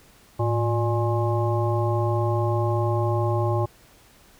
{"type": "harmonic tone with a mistuned harmonic", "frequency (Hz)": 118.6, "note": "A#2", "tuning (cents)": 30, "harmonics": [1, 3, 5, 7, 9], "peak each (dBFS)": [-22, -27, -29, -30, -32], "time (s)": [0.39, 3.66], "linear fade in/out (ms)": 10, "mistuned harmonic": 1, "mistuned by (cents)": -140, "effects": ["pink hiss -54 dBFS RMS until 4.39 s"]}